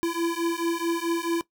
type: beating tone pair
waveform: square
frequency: 334.3 / 338.9 Hz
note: E4 / E4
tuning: +24 / +48 cents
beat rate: 4.6 Hz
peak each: -28 dBFS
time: 0.03-1.41 s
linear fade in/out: 0 ms
effects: noise-tail reverb RT60 0.1 s tail -18 dB re dry